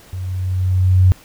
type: tone with level ramp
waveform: sine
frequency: 92.5 Hz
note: F#2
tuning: in tune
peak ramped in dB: -23 to -6 dBFS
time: 0.13-1.12 s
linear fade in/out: 0 ms
effects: pink hiss -45 dBFS RMS until 1.24 s